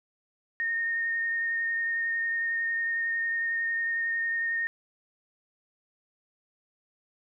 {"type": "tone with vibrato", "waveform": "sine", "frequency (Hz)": 1840, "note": "A#6", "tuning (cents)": -23, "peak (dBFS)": -26, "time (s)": [0.6, 4.67], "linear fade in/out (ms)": 0, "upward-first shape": "sine", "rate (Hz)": 11, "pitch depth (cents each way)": 13, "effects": []}